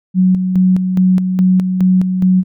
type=tone with tremolo; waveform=sine; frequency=185 Hz; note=F#3; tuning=in tune; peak=-7 dBFS; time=0.14-2.44 s; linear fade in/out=50 ms; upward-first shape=square; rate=2.4 Hz; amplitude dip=50%; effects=none